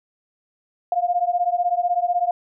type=beating tone pair; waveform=sine; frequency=698.5 / 714.5 Hz; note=F5 / F5; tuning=0 / +39 cents; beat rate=16 Hz; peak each=-21 dBFS; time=0.92-2.31 s; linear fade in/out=2 ms; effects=none